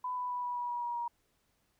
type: tone with pitch steps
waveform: sine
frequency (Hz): 1000 / 992.5 / 985.1 / 977.7 / 970.4 / 963.2 / 955.9 / 948.8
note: B5 / B5 / B5 / B5 / B5 / B5 / A#5 / A#5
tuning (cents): +21 / +8 / -5 / -18 / -31 / -44 / +43 / +30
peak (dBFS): -33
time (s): 0.04-1.08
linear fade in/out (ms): 5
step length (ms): 130
effects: pink hiss -75 dBFS RMS until 1.79 s